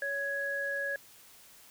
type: tone pair together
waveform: sine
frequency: 560 / 1667.5 Hz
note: C#5 / G#6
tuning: +18 / +7 cents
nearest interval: octave + perfect fifth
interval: 1889 cents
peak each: -37 / -32 dBFS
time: 0.02-0.96 s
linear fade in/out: 2 ms
effects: white hiss -56 dBFS RMS until 1.7 s